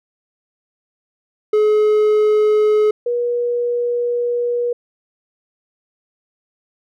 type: tone pair in turn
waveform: triangle / sine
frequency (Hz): 425.3 / 481.4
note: G#4 / B4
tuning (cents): +41 / -44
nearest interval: major second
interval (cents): 215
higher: second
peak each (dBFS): -9 / -16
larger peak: first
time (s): 1.53-2.91 / 3.06-4.73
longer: second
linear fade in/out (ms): 5
effects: none